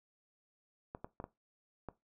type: clicks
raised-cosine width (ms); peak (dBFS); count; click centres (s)
1; -28; 5; 0.949 / 1.045 / 1.201 / 1.241 / 1.887
effects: noise-tail reverb RT60 0.2 s tail -18 dB re dry